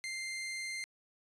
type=tone; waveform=sawtooth; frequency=2093 Hz; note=C7; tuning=in tune; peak=-34 dBFS; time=0.04-0.84 s; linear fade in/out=0 ms; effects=resampled to 24000 Hz